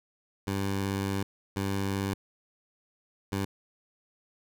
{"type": "tone bursts at uneven times", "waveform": "15% pulse", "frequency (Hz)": 98.2, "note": "G2", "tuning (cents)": 4, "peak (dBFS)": -22, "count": 3, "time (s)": [[0.47, 1.23], [1.56, 2.14], [3.32, 3.45]], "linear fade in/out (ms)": 5, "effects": []}